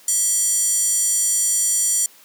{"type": "tone with high-pass filter", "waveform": "square", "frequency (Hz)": 650, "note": "E5", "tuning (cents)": -24, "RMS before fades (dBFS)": -19, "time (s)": [0.08, 2.06], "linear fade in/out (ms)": 2, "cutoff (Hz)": 7700, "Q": 7.2, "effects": ["white hiss -49 dBFS RMS until 2.24 s", "high-pass 200 Hz 12 dB/octave"]}